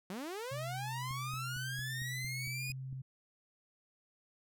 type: linear sweep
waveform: sawtooth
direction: up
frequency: 173.1 to 2494 Hz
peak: -36 dBFS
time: 0.1-2.72 s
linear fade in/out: 2 ms
type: tone with pitch glide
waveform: sine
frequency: 128.7 to 131.78 Hz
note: C3 to C3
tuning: -28 to +13 cents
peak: -40 dBFS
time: 0.51-3.02 s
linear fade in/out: 10 ms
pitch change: +41 cents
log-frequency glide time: 2.5-2.78 s
type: click train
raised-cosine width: 5 ms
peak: -38 dBFS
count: 9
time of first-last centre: 1.11-2.928 s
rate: 4.4 Hz
effects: none